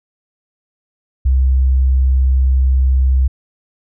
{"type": "tone", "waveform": "sine", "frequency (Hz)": 65.3, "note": "C2", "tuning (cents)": -3, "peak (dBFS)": -9, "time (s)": [1.25, 3.28], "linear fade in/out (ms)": 10, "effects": []}